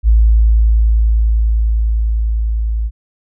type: tone with level ramp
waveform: sine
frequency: 55 Hz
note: A1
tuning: in tune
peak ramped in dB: -5 to -14 dBFS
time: 0.03-2.91 s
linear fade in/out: 50 ms
effects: none